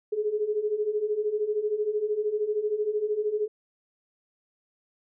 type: beating tone pair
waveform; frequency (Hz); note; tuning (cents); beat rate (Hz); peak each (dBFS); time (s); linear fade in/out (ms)
sine; 413.4 / 426.4; G#4 / G#4; -8 / +46; 13; -30 / -26; 0.12-3.48; 10
effects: none